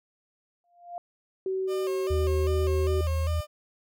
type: tone with exponential growth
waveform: sine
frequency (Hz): 698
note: F5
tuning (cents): -1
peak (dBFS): -31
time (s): 0.64-0.98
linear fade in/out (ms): 1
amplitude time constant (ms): 73
type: tone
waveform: sine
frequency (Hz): 379.2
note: F#4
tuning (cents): +43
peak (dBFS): -26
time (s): 1.46-3.01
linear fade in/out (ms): 2
type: tone with vibrato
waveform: 30% pulse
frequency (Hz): 570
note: C#5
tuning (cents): +48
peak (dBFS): -32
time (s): 1.67-3.47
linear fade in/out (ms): 50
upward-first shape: square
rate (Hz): 2.5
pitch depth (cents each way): 94
type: tone with pitch glide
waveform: sine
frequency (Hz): 78.3 to 80.45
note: D#2 to E2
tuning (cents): +11 to -42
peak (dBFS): -24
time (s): 2.1-3.41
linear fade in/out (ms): 10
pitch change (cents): +47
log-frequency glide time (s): 2.25-3.22
effects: none